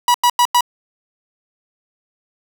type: tone bursts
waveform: 45% pulse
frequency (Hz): 972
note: B5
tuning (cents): -28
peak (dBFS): -10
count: 4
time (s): 0.08-0.608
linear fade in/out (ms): 2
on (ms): 63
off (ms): 92
effects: 7-bit